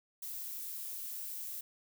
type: noise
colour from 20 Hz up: violet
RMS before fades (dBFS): -42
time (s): 0.22-1.61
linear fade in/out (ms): 5
effects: none